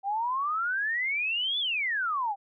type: exponential two-way sweep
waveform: sine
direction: up then down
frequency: 769 to 3520 to 769 Hz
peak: -26 dBFS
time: 0.03-2.36 s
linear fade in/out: 50 ms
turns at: 1.59 s
effects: none